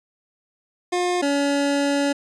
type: tone pair in turn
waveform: 25% pulse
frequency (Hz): 356.7 / 283.1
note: F4 / C#4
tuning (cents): +37 / +37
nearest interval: major third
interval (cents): 400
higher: first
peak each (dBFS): -16 / -15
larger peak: second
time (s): 0.92-1.22 / 1.22-2.13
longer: second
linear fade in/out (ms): 10
effects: resampled to 22050 Hz